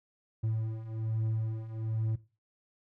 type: beating tone pair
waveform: triangle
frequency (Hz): 110 / 111.2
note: A2 / A2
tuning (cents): 0 / +19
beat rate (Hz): 1.2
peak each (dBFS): -34 / -30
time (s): 0.43-2.16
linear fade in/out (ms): 10
effects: noise-tail reverb RT60 0.3 s tail -17 dB re dry